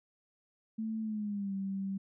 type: tone with pitch glide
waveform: sine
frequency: 220.8 to 194.45 Hz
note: A3 to G3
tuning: +6 to -14 cents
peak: -33 dBFS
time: 0.78-1.98 s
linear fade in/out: 10 ms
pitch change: -220 cents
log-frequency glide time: 1.01-1.54 s
effects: none